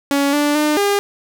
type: tone with pitch steps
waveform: sawtooth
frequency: 281 / 292.8 / 301.1 / 404 Hz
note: C#4 / D4 / D4 / G#4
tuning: +24 / -5 / +43 / -48 cents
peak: -10 dBFS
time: 0.11-0.99 s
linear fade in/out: 0 ms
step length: 220 ms
effects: none